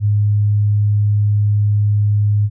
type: tone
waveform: sine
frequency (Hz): 103.83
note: G#2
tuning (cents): 0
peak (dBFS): -11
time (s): 0-2.5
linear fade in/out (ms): 50
effects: none